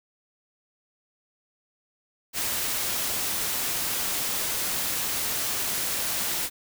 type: noise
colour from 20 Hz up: white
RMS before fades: -28 dBFS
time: 2.33-6.5 s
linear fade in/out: 50 ms
effects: none